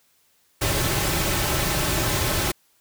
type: noise with comb filter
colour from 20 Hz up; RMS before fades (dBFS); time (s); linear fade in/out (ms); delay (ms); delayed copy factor
pink; -23; 0.61-2.52; 10; 4.2; -0.55
effects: white hiss -63 dBFS RMS until 2.8 s